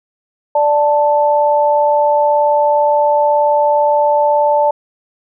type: tone pair together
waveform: sine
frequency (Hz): 588 / 881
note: D5 / A5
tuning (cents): +2 / +2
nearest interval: perfect fifth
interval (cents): 700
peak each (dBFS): -12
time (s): 0.55-4.71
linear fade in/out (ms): 5
effects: none

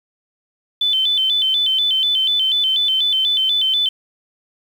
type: tone with vibrato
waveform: sine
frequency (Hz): 3282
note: G#7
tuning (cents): -21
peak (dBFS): -14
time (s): 0.81-3.89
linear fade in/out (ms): 5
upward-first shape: square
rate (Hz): 4.1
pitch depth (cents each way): 110
effects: 7-bit

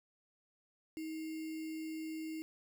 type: tone with sample-and-hold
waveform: sine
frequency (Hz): 317.2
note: D#4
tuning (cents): +33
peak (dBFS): -39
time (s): 0.97-2.42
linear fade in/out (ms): 0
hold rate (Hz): 2450
effects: none

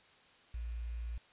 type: tone with quantisation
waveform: sine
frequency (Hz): 58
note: A#1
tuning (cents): -8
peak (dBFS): -37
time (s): 0.54-1.18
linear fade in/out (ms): 5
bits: 10
effects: white hiss -63 dBFS RMS until 1.32 s + resampled to 8000 Hz

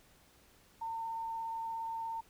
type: tone with vibrato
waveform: sine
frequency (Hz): 907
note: A#5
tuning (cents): -48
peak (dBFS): -36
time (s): 0.81-2.21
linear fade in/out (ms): 10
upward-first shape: triangle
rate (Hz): 17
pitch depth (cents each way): 11
effects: pink hiss -64 dBFS RMS until 2.29 s

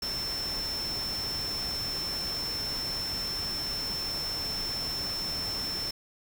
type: tone in noise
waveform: sine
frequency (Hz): 5350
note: E8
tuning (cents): +25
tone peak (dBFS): -31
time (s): 0.02-5.91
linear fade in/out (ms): 5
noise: pink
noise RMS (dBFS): -39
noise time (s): 0.02-5.91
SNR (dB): +5
effects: none

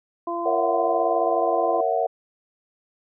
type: harmonic tone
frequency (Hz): 342.5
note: F4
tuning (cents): -34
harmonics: 1 / 2 / 3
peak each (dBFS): -29 / -29 / -29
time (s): 0.27-1.81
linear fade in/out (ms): 5
type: chord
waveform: sine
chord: F# dominant seventh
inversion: first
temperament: just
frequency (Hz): 462.5 / 555 / 666 / 740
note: A#4 / C#5 / E5 / F#5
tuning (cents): -14 / +2 / +18 / 0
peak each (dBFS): -26 / -28 / -24 / -24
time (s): 0.45-2.07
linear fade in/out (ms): 10
effects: none

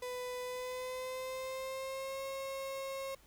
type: tone with pitch glide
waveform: 35% pulse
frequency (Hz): 498.4 to 540.4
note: B4 to C#5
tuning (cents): +16 to -44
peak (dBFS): -37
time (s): 0.02-3.15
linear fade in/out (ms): 5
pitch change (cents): +140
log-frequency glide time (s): 0.42-2.23
effects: added 50 Hz sine -70 dBFS peak until 3.26 s + pink hiss -64 dBFS RMS until 3.26 s

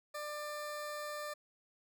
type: tone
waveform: 20% pulse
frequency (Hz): 595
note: D5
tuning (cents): +22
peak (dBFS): -35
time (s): 0.14-1.34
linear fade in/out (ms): 10
effects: none

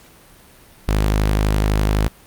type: tone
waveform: sawtooth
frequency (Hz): 51.91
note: G#1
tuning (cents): 0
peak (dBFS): -11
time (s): 0.88-2.08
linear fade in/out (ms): 0
effects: pink hiss -47 dBFS RMS until 2.26 s + Opus 48 kbps

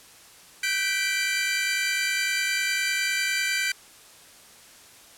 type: chord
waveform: sawtooth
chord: G major seventh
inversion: third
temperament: equal with one note detuned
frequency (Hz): 1518.1 / 1568 / 1975.5 / 2349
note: F#6 / G6 / B6 / D7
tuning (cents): +44 / 0 / 0 / 0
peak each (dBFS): -27 / -28 / -27 / -23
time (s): 0.63-3.72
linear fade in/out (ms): 5
effects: white hiss -50 dBFS RMS until 5.17 s + low-pass 11000 Hz 12 dB/octave

